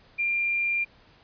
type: tone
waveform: sine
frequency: 2388 Hz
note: D7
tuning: 28 cents sharp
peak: -23 dBFS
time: 0.18-0.85 s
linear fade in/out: 20 ms
effects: pink hiss -57 dBFS RMS until 1.23 s + resampled to 11025 Hz